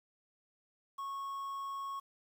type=tone with quantisation; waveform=triangle; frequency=1100 Hz; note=C#6; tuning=14 cents flat; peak=-36 dBFS; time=0.98-2 s; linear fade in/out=10 ms; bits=10; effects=none